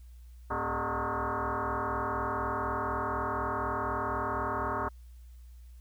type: tone with frequency modulation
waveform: sine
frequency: 103.9 Hz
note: G#2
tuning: 1 cent sharp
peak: -29 dBFS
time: 0.5-4.89 s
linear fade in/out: 10 ms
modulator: 168 Hz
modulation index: 7.8
effects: added 60 Hz sine -47 dBFS peak until 5.8 s + white hiss -69 dBFS RMS until 5.8 s